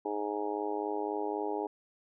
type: harmonic tone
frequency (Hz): 103.83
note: G#2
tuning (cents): 0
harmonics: 3 / 4 / 5 / 6 / 7 / 8 / 9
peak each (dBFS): -38 / -35 / -43 / -43 / -45 / -37 / -44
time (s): 0.05-1.67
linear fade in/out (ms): 5
effects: none